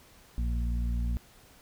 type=harmonic tone; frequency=58.7 Hz; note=A#1; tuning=13 cents sharp; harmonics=1 / 2 / 3 / 4; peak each=-27 / -40 / -42 / -41 dBFS; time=0.38-1.17 s; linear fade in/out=0 ms; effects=pink hiss -57 dBFS RMS until 1.61 s